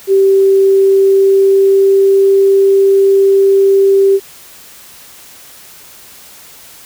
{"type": "tone with pitch glide", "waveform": "sine", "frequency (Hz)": [388.9, 391.6], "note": ["G4", "G4"], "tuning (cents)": [-14, -2], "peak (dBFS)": -5, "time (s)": [0.07, 4.2], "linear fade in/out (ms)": 50, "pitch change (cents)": 12, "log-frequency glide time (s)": [0.69, 2.42], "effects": ["white hiss -37 dBFS RMS until 6.85 s"]}